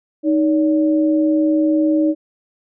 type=tone pair together; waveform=sine; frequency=311.1 / 570.6 Hz; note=D#4 / C#5; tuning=0 / +50 cents; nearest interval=major seventh; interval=1050 cents; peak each=-13 / -21 dBFS; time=0.23-2.15 s; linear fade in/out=50 ms; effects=none